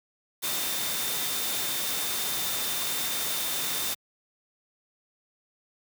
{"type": "tone in noise", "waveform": "sine", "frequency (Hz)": 3606, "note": "A7", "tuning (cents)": 42, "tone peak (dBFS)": -36, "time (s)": [0.42, 3.95], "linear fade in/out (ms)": 20, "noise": "white", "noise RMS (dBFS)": -30, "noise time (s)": [0.42, 3.95], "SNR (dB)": -9, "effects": ["high-pass 100 Hz 12 dB/octave"]}